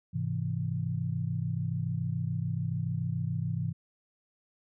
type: chord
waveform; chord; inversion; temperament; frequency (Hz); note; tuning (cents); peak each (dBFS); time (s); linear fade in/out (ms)
sine; Ab augmented; none; equal; 103.83 / 130.81 / 164.81; Ab2 / C3 / E3; 0 / 0 / 0; -34 / -33 / -33; 0.13-3.73; 20
effects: none